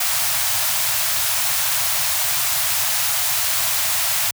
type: band-stop noise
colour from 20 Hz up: white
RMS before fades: -20 dBFS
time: 0-4.31 s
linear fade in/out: 5 ms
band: 150 to 600 Hz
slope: 96 dB/octave
effects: high-pass 80 Hz 12 dB/octave